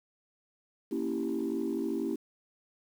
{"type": "chord", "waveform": "sine", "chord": "A# diminished seventh", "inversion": "none", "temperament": "equal", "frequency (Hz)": [233.1, 277.2, 329.6, 392], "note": ["A#3", "C#4", "E4", "G4"], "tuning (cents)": [0, 0, 0, 0], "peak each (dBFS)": [-35, -34, -33, -35], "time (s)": [0.91, 2.16], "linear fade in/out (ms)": 10, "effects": ["tanh soft clip ceiling -23 dBFS", "9-bit"]}